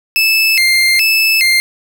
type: tone with vibrato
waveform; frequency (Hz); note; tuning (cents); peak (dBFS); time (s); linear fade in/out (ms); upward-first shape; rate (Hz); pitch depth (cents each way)
30% pulse; 2349; D7; 0; -6; 0.16-1.6; 0; square; 1.2; 190
effects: none